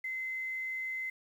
sine tone with quantisation, 2057 Hz, C7, 30 cents flat, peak -34 dBFS, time 0.04-1.1 s, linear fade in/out 5 ms, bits 10, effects none

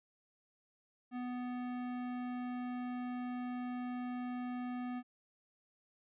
sine tone with hard clipping, 247.7 Hz, B3, 5 cents sharp, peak -40 dBFS, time 1.11-5.03 s, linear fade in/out 50 ms, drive 16 dB, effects resampled to 8000 Hz

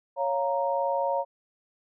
sine chord, Bb minor, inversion first, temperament equal, 554.4 / 698.5 / 932.3 Hz, Db5 / F5 / Bb5, 0 / 0 / 0 cents, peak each -27 / -31 / -28 dBFS, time 0.16-1.25 s, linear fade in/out 50 ms, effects none

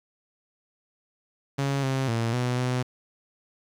sawtooth tone with pitch steps, 138.5 / 133.3 / 114.9 / 124.1 / 126 Hz, C#3 / C3 / A#2 / B2 / B2, -1 / +33 / -25 / +9 / +35 cents, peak -20 dBFS, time 1.58-2.83 s, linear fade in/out 10 ms, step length 250 ms, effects low-pass 8000 Hz 12 dB/octave + 9-bit

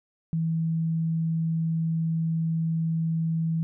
sine tone, 162.9 Hz, E3, 20 cents flat, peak -23 dBFS, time 0.33-3.63 s, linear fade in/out 0 ms, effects none

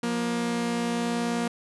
sawtooth tone pair together, 177.3 / 236.3 Hz, F3 / A#3, +26 / +24 cents, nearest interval perfect fourth, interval 498 cents, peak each -29 / -22 dBFS, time 0.03-1.48 s, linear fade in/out 5 ms, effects resampled to 24000 Hz

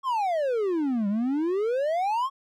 triangle exponential two-way sweep, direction down then up, 1112 to 196 to 1112 Hz, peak -21 dBFS, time 0.03-2.3 s, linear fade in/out 50 ms, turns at 1.08 s, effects none

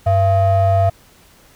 triangle ring-modulated tone, 292 Hz, D4, 10 cents flat, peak -6 dBFS, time 0.06-0.9 s, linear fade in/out 10 ms, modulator 389 Hz, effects pink hiss -49 dBFS RMS until 1.55 s

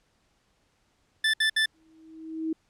25% pulse tone bursts, 1760 Hz, A6, in tune, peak -17 dBFS, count 3, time 1.24-1.659 s, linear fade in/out 5 ms, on 97 ms, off 64 ms
sine tone with exponential growth, 320.1 Hz, D#4, 49 cents sharp, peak -24 dBFS, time 1.74-2.53 s, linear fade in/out 5 ms, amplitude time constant 170 ms
effects pink hiss -69 dBFS RMS until 2.69 s + low-pass 8000 Hz 12 dB/octave

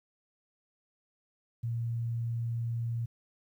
sine tone, 116.54 Hz, A#2, in tune, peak -30 dBFS, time 1.63-3.06 s, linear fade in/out 10 ms, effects 11-bit

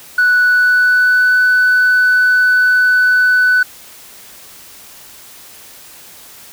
sine tone with pitch glide, 1480 to 1496.3 Hz, F#6 to F#6, 0 to +19 cents, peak -6 dBFS, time 0.18-3.63 s, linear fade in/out 5 ms, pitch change +19 cents, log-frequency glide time 0.45-1.35 s, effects tanh soft clip ceiling -6 dBFS + white hiss -38 dBFS RMS until 6.52 s

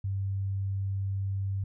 sine tone, 97.6 Hz, G2, 7 cents flat, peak -28 dBFS, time 0.04-1.64 s, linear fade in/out 5 ms, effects none

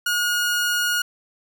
sawtooth tone, 1439 Hz, F#6, 49 cents flat, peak -16 dBFS, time 0.06-1.02 s, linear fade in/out 5 ms, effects none

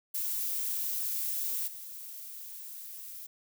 violet noise with level steps, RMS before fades -33 / -44 dBFS, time 0.14-3.27 s, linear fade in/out 10 ms, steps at 1.67 s, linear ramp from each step 10 ms, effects none

